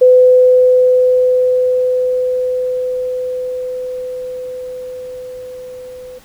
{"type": "tone with level ramp", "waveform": "sine", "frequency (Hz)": 505, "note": "B4", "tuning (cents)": 39, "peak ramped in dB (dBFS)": [-3, -29], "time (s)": [0.01, 6.19], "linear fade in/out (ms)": 10, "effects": ["pink hiss -45 dBFS RMS until 6.24 s"]}